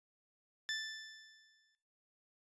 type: tone with exponential decay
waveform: 20% pulse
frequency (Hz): 1760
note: A6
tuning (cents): 0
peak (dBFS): -30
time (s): 0.69-1.75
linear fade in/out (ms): 0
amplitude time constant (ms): 230
effects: noise-tail reverb RT60 0.5 s tail -18 dB re dry + resampled to 22050 Hz